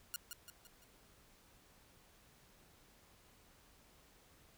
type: tone with echo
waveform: 5% pulse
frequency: 1427 Hz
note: F6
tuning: 37 cents sharp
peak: -27 dBFS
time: 0.14-0.16 s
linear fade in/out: 0 ms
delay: 170 ms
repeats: 4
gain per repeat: -6 dB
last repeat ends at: 0.84 s
effects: pink hiss -66 dBFS RMS until 4.57 s